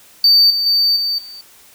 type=tone with level steps; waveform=triangle; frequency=4596 Hz; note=D8; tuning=38 cents flat; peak=-6 / -14 / -10 / -15 / -31 dBFS; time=0.24-1.41 s; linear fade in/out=2 ms; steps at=0.5 / 0.66 / 0.96 / 1.18 s; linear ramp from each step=5 ms; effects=white hiss -46 dBFS RMS until 1.74 s